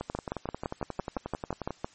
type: two click trains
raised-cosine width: 1 ms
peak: -16 / -19 dBFS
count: 11 / 20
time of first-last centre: 0.15-1.845 / 0.01-1.706 s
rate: 5.9 / 11.2 Hz
effects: white hiss -58 dBFS RMS until 1.94 s + MP3 32 kbps